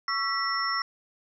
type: tone cluster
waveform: sine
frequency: 1116 / 1339 / 1952 / 5400 Hz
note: C#6 / E6 / B6 / E8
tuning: +11 / +27 / -21 / +41 cents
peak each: -31 dBFS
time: 0.08-0.82 s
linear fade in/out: 2 ms
effects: none